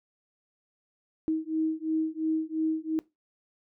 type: beating tone pair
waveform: sine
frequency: 315.7 / 318.6 Hz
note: D#4 / D#4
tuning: +25 / +41 cents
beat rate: 2.9 Hz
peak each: -29 dBFS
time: 1.28-2.99 s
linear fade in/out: 0 ms
effects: noise-tail reverb RT60 0.2 s tail -20 dB re dry